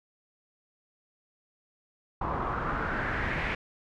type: noise with low-pass filter sweep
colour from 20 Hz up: pink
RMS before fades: -31 dBFS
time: 2.21-3.55 s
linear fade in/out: 5 ms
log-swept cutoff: 1000 to 2200 Hz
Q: 3.3
effects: none